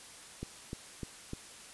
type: click train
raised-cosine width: 3 ms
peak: -25 dBFS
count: 4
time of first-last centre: 0.43-1.334 s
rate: 3.32 Hz
effects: white hiss -51 dBFS RMS until 1.73 s + resampled to 24000 Hz